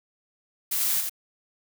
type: noise with echo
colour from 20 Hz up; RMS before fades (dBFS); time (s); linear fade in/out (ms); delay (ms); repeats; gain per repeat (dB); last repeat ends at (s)
blue; -26; 0.71-1.01; 10; 86; 1; -4; 1.096
effects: none